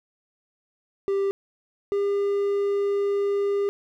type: tone pair in turn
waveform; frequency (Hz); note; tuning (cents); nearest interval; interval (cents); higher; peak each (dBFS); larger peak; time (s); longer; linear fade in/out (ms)
triangle; 394.3 / 402.1; G4 / G4; +10 / +44; unison; 34; second; -19; neither; 1.08-1.31 / 1.92-3.69; second; 0
effects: none